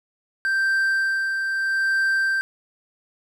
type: tone with tremolo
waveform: triangle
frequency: 1568 Hz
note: G6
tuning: in tune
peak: -16 dBFS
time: 0.45-2.41 s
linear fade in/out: 0 ms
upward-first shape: sine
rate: 0.78 Hz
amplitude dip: 40%
effects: none